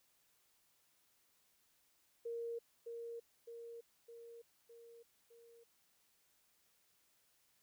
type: tone with echo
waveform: sine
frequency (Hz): 466.2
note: A#4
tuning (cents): 0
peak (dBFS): -40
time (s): 2.25-2.59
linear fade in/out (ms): 10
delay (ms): 610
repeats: 5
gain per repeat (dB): -4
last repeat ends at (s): 5.64
effects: white hiss -75 dBFS RMS until 7.62 s